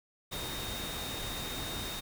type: tone in noise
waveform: sine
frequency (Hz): 3700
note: A#7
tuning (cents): -14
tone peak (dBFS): -41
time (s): 0.31-2.01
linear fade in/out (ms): 20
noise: pink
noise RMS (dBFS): -39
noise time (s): 0.31-2.01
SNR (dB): -5
effects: none